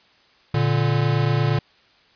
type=tone pair together; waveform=square; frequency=116.54 / 145.15 Hz; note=A#2 / D3; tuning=0 / -20 cents; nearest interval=major third; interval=380 cents; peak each=-21 dBFS; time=0.54-1.59 s; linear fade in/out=5 ms; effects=white hiss -56 dBFS RMS until 2.15 s + resampled to 11025 Hz